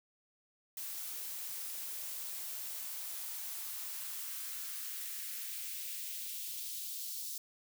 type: noise with high-pass filter sweep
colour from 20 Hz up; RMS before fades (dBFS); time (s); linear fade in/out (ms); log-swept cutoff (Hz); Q
blue; -42; 0.77-7.38; 2; 230 to 4500; 1.4
effects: none

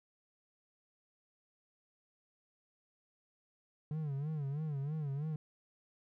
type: tone with vibrato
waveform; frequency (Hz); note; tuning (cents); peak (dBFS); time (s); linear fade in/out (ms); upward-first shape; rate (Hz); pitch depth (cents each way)
triangle; 146.83; D3; 0; -33; 3.91-5.36; 2; sine; 3.1; 130
effects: none

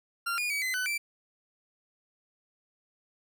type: tone with pitch steps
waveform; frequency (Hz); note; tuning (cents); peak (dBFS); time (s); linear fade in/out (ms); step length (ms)
40% pulse; 1383 / 2441 / 2275 / 2038 / 1502 / 2340; F6 / D#7 / C#7 / C7 / F#6 / D7; -17 / -34 / +44 / -46 / +26 / -7; -28; 0.26-0.98; 10; 120
effects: none

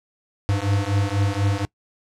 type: beating tone pair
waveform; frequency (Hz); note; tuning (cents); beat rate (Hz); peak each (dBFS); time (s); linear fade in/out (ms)
square; 98.2 / 102.3; G2 / G#2; +4 / -26; 4.1; -23; 0.49-1.65; 0
effects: noise-tail reverb RT60 0.1 s tail -23 dB re dry + low-pass 8000 Hz 12 dB/octave

